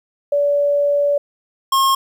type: tone pair in turn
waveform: sine / square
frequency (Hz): 575 / 1076.7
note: D5 / C6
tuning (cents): -37 / +49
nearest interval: major seventh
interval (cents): 1086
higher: second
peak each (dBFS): -13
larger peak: neither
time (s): 0.32-1.18 / 1.72-1.95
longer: first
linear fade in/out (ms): 5
effects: 9-bit